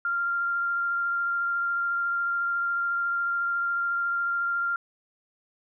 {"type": "tone with vibrato", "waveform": "sine", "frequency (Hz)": 1390, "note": "F6", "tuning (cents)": -9, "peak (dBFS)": -24, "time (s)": [0.05, 4.76], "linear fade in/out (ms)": 2, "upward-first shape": "sine", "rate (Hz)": 14, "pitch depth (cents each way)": 9, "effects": []}